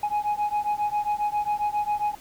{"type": "beating tone pair", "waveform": "sine", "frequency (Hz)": [830.6, 838], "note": ["G#5", "G#5"], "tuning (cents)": [0, 15], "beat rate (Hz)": 7.4, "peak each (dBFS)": [-24, -24], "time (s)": [0.03, 2.15], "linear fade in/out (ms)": 5, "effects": ["tanh soft clip ceiling -20 dBFS", "pink hiss -49 dBFS RMS until 2.2 s"]}